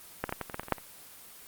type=clicks; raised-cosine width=0.5 ms; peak=-13 / -18 / -16 / -17 / -24 / -18 / -17 / -27 / -25 / -8 / -28 dBFS; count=11; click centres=0.24 / 0.293 / 0.325 / 0.413 / 0.498 / 0.544 / 0.596 / 0.633 / 0.684 / 0.723 / 0.783 s; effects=white hiss -50 dBFS RMS until 1.47 s + Opus 24 kbps